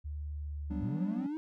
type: tone with pitch glide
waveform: sine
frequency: 74 to 72.94 Hz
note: D2 to D2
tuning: +14 to -11 cents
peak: -36 dBFS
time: 0.04-0.85 s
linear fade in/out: 20 ms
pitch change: -25 cents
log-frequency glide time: 0.32-0.73 s
type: chord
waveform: triangle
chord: G major seventh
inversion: third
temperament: just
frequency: 183.75 / 196 / 245 / 294 Hz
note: F#3 / G3 / B3 / D4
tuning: -12 / 0 / -14 / +2 cents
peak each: -38 / -37 / -42 / -37 dBFS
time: 0.7-1.27 s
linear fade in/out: 10 ms
type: linear sweep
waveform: triangle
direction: up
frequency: 94.6 to 321.9 Hz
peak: -32 dBFS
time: 0.81-1.37 s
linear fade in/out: 0 ms
effects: none